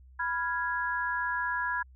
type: chord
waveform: sine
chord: F diminished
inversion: second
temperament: equal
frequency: 987.8 / 1396.9 / 1661.2 Hz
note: Cb6 / F6 / Ab6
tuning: 0 / 0 / 0 cents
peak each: -32 / -36 / -31 dBFS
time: 0.19-1.83 s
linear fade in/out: 10 ms
effects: added 64 Hz sine -51 dBFS peak until 1.95 s